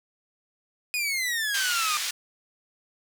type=exponential sweep; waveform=sawtooth; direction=down; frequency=2500 to 1193 Hz; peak=-22 dBFS; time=0.94-1.97 s; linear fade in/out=0 ms
type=band-pass noise; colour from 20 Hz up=white; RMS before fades=-30 dBFS; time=1.54-2.11 s; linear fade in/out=5 ms; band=1700 to 6300 Hz; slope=12 dB/octave
effects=none